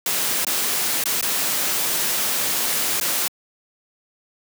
white noise with dropouts, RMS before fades -22 dBFS, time 0.06-3.28 s, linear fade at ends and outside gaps 2 ms, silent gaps 0.448-0.467 / 1.039-1.056 / 1.212-1.225 / 3-3.01 s, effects high-pass 150 Hz 12 dB/octave

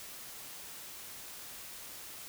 silence, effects white hiss -47 dBFS RMS until 2.28 s

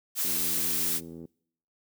blue noise, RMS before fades -28 dBFS, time 0.15-1.01 s, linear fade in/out 50 ms
click train, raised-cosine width 3 ms, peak -27 dBFS, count 84, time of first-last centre 0.25-1.252 s, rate 82.8 Hz
effects noise-tail reverb RT60 0.7 s tail -26 dB re dry + high-pass 200 Hz 12 dB/octave

